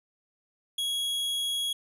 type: tone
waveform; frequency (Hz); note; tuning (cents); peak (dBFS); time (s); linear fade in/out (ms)
45% pulse; 3322; G#7; 0; -27; 0.78-1.73; 5
effects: resampled to 32000 Hz